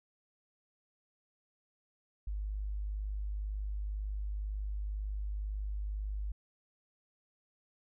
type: tone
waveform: sine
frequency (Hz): 51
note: G#1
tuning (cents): -31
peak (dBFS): -34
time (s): 2.27-6.32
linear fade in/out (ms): 5
effects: none